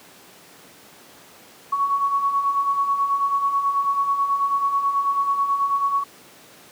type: beating tone pair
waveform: sine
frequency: 1108.7 / 1117.9 Hz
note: C#6 / C#6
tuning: 0 / +14 cents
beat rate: 9.2 Hz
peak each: -27 / -19 dBFS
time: 1.72-6.04 s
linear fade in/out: 10 ms
effects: pink hiss -47 dBFS RMS until 6.71 s + high-pass 200 Hz 12 dB/octave